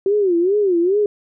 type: tone with vibrato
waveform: sine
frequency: 376.6 Hz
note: F#4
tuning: 31 cents sharp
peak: -13 dBFS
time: 0.06-1.06 s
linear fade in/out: 2 ms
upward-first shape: sine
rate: 2.4 Hz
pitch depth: 190 cents each way
effects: none